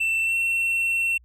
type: tone with pitch glide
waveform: triangle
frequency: 2676 to 2710 Hz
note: E7 to E7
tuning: +25 to +47 cents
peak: -19 dBFS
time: 0-1.18 s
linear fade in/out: 10 ms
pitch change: +22 cents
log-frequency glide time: 0.23-0.34 s
effects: added 60 Hz sine -51 dBFS peak until 1.24 s